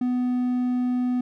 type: tone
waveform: triangle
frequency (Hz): 248.8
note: B3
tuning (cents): +13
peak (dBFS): -19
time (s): 0.01-1.21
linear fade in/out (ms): 5
effects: none